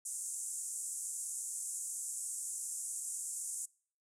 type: band-pass noise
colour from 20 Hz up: pink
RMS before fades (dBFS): -41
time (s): 0.05-3.66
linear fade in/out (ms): 10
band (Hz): 7100 to 10000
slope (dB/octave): 48
effects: noise-tail reverb RT60 0.5 s tail -25 dB re dry